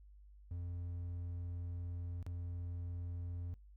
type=tone with dropouts; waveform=triangle; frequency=87.31 Hz; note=F2; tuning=in tune; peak=-38 dBFS; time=0.51-3.54 s; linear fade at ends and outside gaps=0 ms; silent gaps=2.227-2.265 s; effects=noise-tail reverb RT60 0.2 s tail -23 dB re dry + added 50 Hz sine -56 dBFS peak until 3.76 s